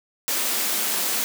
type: high-pass noise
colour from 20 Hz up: white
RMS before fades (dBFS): -24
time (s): 0.28-1.24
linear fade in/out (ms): 0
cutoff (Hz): 180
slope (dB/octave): 96
effects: none